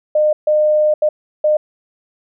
sine tone bursts at uneven times, 608 Hz, D#5, 40 cents flat, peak -10 dBFS, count 4, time 0.15-0.33 / 0.47-0.94 / 1.02-1.09 / 1.44-1.57 s, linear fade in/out 5 ms, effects none

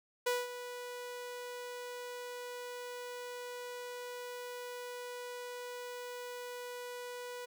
sawtooth tone with ADSR envelope, 490.9 Hz, B4, 10 cents flat, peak -25 dBFS, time 0.26-7.46 s, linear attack 10 ms, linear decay 200 ms, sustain -13 dB, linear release 14 ms, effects none

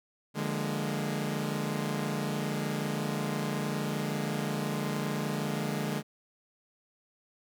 sawtooth chord, Bb dominant seventh, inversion first, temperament equal with one note detuned, 148.45 / 174.61 / 207.7 / 233.1 Hz, D3 / F3 / Ab3 / Bb3, +19 / 0 / 0 / 0 cents, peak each -30 / -36 / -30 / -35 dBFS, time 0.34-6.03 s, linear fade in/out 50 ms, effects none

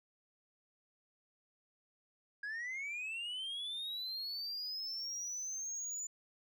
sine linear sweep, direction up, 1629 to 7040 Hz, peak -36 dBFS, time 2.43-6.07 s, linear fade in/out 5 ms, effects tanh soft clip ceiling -38 dBFS

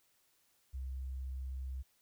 sine tone, 65.41 Hz, C2, in tune, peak -38 dBFS, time 0.73-1.83 s, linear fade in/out 20 ms, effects white hiss -73 dBFS RMS until 2.01 s

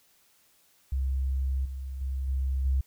sine tone with level steps, 66.4 Hz, C2, 26 cents sharp, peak -25 / -33 / -28 / -25 / -22 dBFS, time 0.92-2.81 s, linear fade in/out 5 ms, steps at 1.65 / 2.01 / 2.28 / 2.65 s, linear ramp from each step 5 ms, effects white hiss -64 dBFS RMS until 2.86 s

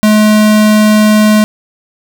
square tone, 213.2 Hz, G#3, 46 cents sharp, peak -5 dBFS, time 0.03-1.44 s, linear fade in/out 0 ms, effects 7-bit

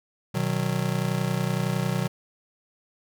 square chord, B major, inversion none, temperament just, 123.47 / 154.34 / 185.21 Hz, B2 / D#3 / F#3, 0 / -14 / +2 cents, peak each -29 dBFS, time 0.34-2.08 s, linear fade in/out 10 ms, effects none

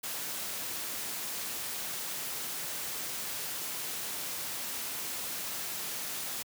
white noise, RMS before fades -37 dBFS, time 0.03-6.43 s, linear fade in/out 10 ms, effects high-pass 100 Hz 12 dB/octave

